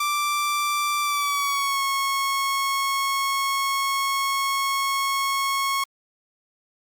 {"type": "tone with pitch glide", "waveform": "sawtooth", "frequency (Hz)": [1174.7, 1096], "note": ["D6", "C#6"], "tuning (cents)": [0, -20], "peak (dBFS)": -18, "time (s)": [0, 5.84], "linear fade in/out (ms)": 5, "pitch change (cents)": -120, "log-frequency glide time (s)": [1.02, 1.82], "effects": ["Opus 48 kbps"]}